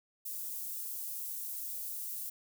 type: high-pass noise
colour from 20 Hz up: white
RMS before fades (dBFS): -40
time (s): 0.25-2.3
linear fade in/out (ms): 10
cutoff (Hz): 11000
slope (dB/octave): 12
effects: none